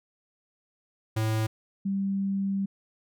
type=tone pair in turn; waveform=square / sine; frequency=110 / 196 Hz; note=A2 / G3; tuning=0 / 0 cents; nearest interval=minor seventh; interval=1000 cents; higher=second; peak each=-25 / -25 dBFS; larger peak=neither; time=1.16-1.47 / 1.85-2.66 s; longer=second; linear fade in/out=10 ms; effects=none

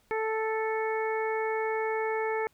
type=harmonic tone; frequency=440 Hz; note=A4; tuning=in tune; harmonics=1 / 2 / 3 / 4 / 5; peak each=-29 / -33 / -40 / -38 / -38 dBFS; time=0.11-2.47 s; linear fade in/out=0 ms; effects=pink hiss -67 dBFS RMS until 2.53 s

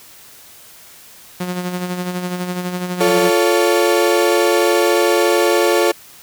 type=tone with tremolo; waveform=sawtooth; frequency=179.7 Hz; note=F3; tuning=50 cents sharp; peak=-15 dBFS; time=1.4-3.3 s; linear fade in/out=5 ms; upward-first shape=sine; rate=12 Hz; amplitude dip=50%
type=chord; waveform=35% pulse; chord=F augmented; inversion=none; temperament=equal with one note detuned; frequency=349.2 / 440 / 563.4 Hz; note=F4 / A4 / C#5; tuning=0 / 0 / +28 cents; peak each=-14 / -15 / -16 dBFS; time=3-5.92 s; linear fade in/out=10 ms
effects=white hiss -42 dBFS RMS until 6.22 s

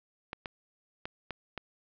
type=clicks; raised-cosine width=0.3 ms; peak=-20 dBFS; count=5; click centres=0.331 / 0.458 / 1.055 / 1.307 / 1.577 s; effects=low-pass 4000 Hz 12 dB/octave

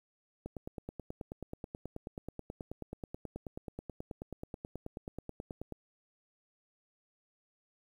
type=click train; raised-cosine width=2 ms; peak=-27 dBFS; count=50; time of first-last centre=0.46-5.723 s; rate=9.31 Hz; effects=10-bit

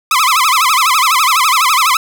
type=tone with vibrato; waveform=sawtooth; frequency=1148 Hz; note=D6; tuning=40 cents flat; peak=-5 dBFS; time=0.11-1.97 s; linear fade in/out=2 ms; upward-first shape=sine; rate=12 Hz; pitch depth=240 cents each way; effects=none

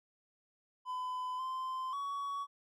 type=tone with pitch steps; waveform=triangle; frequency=1009 / 1036 / 1124 Hz; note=B5 / C6 / C#6; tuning=+37 / -17 / +24 cents; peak=-34 dBFS; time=0.85-2.47 s; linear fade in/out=50 ms; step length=540 ms; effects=none

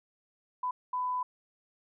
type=tone bursts at uneven times; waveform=sine; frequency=1000 Hz; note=B5; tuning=21 cents sharp; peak=-29 dBFS; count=2; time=0.63-0.71 / 0.93-1.23 s; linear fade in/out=5 ms; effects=none

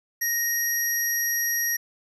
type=tone cluster; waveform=sine; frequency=1869 / 5710 / 11530 Hz; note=A#6 / F8 / F#9; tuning=+4 / +37 / -46 cents; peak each=-27 / -27 / -27 dBFS; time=0.21-1.77 s; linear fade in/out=10 ms; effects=none

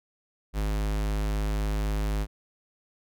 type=tone; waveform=square; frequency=51.91 Hz; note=G#1; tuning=in tune; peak=-26 dBFS; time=0.53-2.27 s; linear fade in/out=50 ms; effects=none

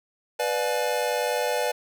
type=chord; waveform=square; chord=B diminished seventh; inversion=none; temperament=just; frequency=493.9 / 592.7 / 711.2 / 853.4 Hz; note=B4 / D5 / F5 / Ab5; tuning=0 / +16 / +31 / +47 cents; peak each=-28 / -29 / -33 / -31 dBFS; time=0.39-1.72 s; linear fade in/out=10 ms; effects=none

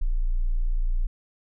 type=tone; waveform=sine; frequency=29.14 Hz; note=A#0; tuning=in tune; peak=-20 dBFS; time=0.01-1.07 s; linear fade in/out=10 ms; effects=none

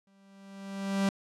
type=tone with exponential growth; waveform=45% pulse; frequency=196 Hz; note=G3; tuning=in tune; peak=-23 dBFS; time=0.07-1.09 s; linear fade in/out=2 ms; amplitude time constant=220 ms; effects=low-pass 9000 Hz 12 dB/octave

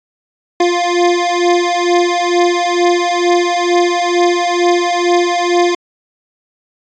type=beating tone pair; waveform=25% pulse; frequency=349.2 / 351.4 Hz; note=F4 / F4; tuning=0 / +11 cents; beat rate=2.2 Hz; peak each=-10 dBFS; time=0.6-5.75 s; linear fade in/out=5 ms; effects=resampled to 16000 Hz

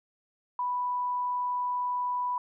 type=tone; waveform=sine; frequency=987.8 Hz; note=B5; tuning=in tune; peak=-27 dBFS; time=0.59-2.38 s; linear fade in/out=2 ms; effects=none

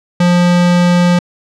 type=tone; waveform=square; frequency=176.2 Hz; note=F3; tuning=16 cents sharp; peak=-8 dBFS; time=0.2-1.19 s; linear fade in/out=5 ms; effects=low-pass 6000 Hz 12 dB/octave

